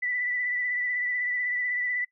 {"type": "tone with vibrato", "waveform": "sine", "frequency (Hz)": 1975.5, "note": "B6", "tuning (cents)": 0, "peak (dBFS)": -26, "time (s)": [0.02, 2.05], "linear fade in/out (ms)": 10, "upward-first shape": "triangle", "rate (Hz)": 16, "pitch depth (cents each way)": 32, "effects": ["noise-tail reverb RT60 0.1 s tail -19 dB re dry"]}